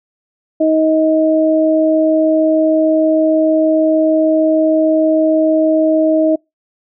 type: tone pair together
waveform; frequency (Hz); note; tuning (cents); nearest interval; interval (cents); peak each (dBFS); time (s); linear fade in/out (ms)
sine; 315.5 / 631; D#4 / D#5; +24 / +24; octave; 1200; -12; 0.6-6.36; 10
effects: noise-tail reverb RT60 0.2 s tail -26 dB re dry